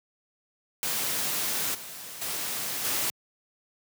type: noise with level steps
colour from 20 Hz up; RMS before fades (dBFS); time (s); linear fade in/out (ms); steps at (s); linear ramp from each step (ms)
white; -29 / -41 / -32 / -28; 0.83-3.1; 0; 1.74 / 2.21 / 2.84; 10
effects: high-pass 100 Hz 12 dB/octave